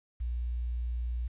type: tone with quantisation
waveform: sine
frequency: 59.7 Hz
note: A#1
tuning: 42 cents sharp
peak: -30 dBFS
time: 0.2-1.28 s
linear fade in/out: 10 ms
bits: 10
effects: resampled to 8000 Hz